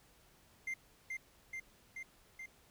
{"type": "tone with echo", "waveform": "triangle", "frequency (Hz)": 2093, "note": "C7", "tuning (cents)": 0, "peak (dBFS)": -35, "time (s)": [0.67, 0.74], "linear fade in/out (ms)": 5, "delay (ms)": 430, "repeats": 4, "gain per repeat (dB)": -2, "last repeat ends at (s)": 2.46, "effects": ["pink hiss -66 dBFS RMS until 2.7 s"]}